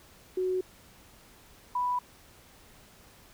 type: tone pair in turn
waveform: sine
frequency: 370 / 987.8 Hz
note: F#4 / B5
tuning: 0 / 0 cents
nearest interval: octave + perfect fourth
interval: 1700 cents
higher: second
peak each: -26 dBFS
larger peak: neither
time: 0.37-0.61 / 1.75-1.99 s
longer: neither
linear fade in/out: 5 ms
effects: pink hiss -56 dBFS RMS until 3.33 s